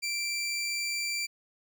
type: tone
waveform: 20% pulse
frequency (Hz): 2349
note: D7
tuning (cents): 0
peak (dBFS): -25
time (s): 0.02-1.27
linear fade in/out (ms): 20
effects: none